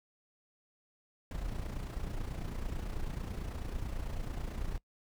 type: noise with amplitude modulation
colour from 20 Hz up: brown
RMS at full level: -35 dBFS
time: 1.31-4.78 s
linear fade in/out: 2 ms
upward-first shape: sine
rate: 29.1 Hz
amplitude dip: 60%
effects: noise-tail reverb RT60 0.1 s tail -22 dB re dry